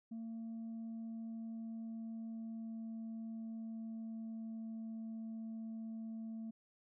sine tone with pitch glide, 226.6 to 223.7 Hz, A#3 to A3, -49 to +29 cents, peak -40 dBFS, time 0.11-6.51 s, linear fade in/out 10 ms, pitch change -22 cents, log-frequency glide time 0.49-4.91 s, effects tanh soft clip ceiling -41 dBFS

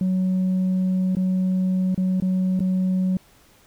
sine tone with dropouts, 185.8 Hz, F#3, 7 cents sharp, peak -16 dBFS, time 0.01-3.17 s, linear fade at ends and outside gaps 2 ms, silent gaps 1.151-1.168 / 1.946-1.977 / 2.201-2.222 / 2.594-2.604 s, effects tanh soft clip ceiling -17 dBFS + pink hiss -55 dBFS RMS until 3.66 s

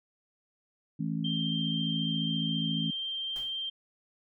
harmonic tone, 54.5 Hz, A1, 16 cents flat, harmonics 3 / 4 / 5, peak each -32 / -34 / -36 dBFS, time 0.99-2.91 s, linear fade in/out 10 ms
sine tone, 3158 Hz, G7, 12 cents sharp, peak -32 dBFS, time 1.24-3.7 s, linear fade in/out 10 ms
pink noise with exponential decay, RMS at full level -46 dBFS, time 3.36-3.63 s, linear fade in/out 0 ms, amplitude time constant 58 ms
effects none

